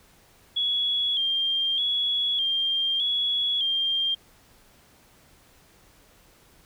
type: tone with vibrato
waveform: sine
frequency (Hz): 3278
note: G#7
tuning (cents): -23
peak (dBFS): -22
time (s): 0.56-4.15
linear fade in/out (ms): 10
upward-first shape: square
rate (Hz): 0.82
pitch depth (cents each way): 46
effects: pink hiss -57 dBFS RMS until 6.65 s